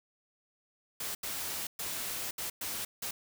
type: noise bursts at uneven times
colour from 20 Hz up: white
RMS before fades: -37 dBFS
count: 6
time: 1-1.15 / 1.23-1.67 / 1.79-2.31 / 2.38-2.5 / 2.61-2.85 / 3.02-3.11 s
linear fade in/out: 5 ms
effects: none